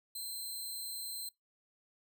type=tone; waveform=10% pulse; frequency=4110 Hz; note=C8; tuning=32 cents flat; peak=-33 dBFS; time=0.15-1.29 s; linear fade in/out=5 ms; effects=noise-tail reverb RT60 0.2 s tail -25 dB re dry